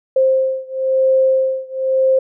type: beating tone pair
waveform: sine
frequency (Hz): 526 / 526.99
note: C5 / C5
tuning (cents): +9 / +12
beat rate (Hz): 0.99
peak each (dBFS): -15 / -16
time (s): 0.16-2.19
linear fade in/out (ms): 5
effects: none